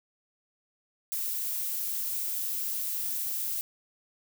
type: noise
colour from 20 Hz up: violet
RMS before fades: -32 dBFS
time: 1.12-3.61 s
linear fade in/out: 0 ms
effects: none